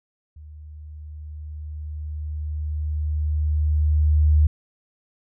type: tone with level ramp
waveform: sine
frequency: 75.9 Hz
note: D#2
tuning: 42 cents flat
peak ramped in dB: -39 to -12 dBFS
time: 0.36-4.47 s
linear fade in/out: 5 ms
effects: none